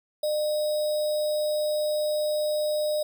sine tone with sample-and-hold, 605 Hz, D#5, 49 cents flat, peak -23 dBFS, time 0.23-3.03 s, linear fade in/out 5 ms, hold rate 4410 Hz, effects none

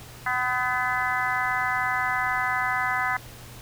harmonic tone with a mistuned harmonic, 252 Hz, B3, 35 cents sharp, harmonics 3 / 4 / 5 / 6 / 7 / 8, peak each -30 / -30 / -30 / -30 / -30 / -30 dBFS, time 0.26-3.17 s, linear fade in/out 5 ms, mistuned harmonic 7, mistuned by -32 cents, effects added 120 Hz sine -45 dBFS peak until 3.61 s + pink hiss -45 dBFS RMS until 3.61 s

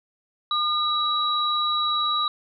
sine tone pair together, 1213 / 3894 Hz, D#6 / B7, -44 / -25 cents, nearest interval octave + minor sixth, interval 2019 cents, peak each -23 / -24 dBFS, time 0.51-2.28 s, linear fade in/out 2 ms, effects none

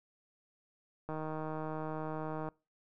click train, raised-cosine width 1 ms, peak -26 dBFS, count 219, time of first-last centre 1.09-2.487 s, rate 156 Hz, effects noise-tail reverb RT60 0.3 s tail -25 dB re dry

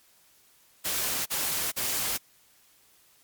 white noise bursts, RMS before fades -29 dBFS, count 3, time 0.84-2.18 s, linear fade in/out 20 ms, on 420 ms, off 40 ms, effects white hiss -61 dBFS RMS until 3.23 s + MP3 96 kbps

